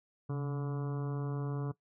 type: harmonic tone with a mistuned harmonic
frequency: 143.7 Hz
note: D3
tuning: 37 cents flat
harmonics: 1 / 2 / 3 / 4 / 5 / 6 / 7 / 8 / 9 / 10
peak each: -33 / -42 / -43 / -53 / -53 / -59 / -53 / -52 / -57 / -59 dBFS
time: 0.29-1.72 s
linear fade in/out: 10 ms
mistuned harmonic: 1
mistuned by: -69 cents
effects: noise-tail reverb RT60 0.1 s tail -18 dB re dry